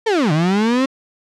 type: linear two-way sweep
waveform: 35% pulse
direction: down then up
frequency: 466.2 to 146.83 to 272.4 Hz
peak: -12 dBFS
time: 0.06-0.86 s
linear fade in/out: 10 ms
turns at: 0.32 s
effects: low-pass 5000 Hz 12 dB/octave